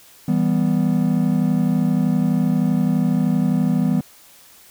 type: chord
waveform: triangle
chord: E minor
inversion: none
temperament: equal with one note detuned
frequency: 163.58 / 196 / 246.9 Hz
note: E3 / G3 / B3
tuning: -13 / 0 / 0 cents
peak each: -18 dBFS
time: 0.28-4.01 s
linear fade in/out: 5 ms
effects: white hiss -48 dBFS RMS until 4.7 s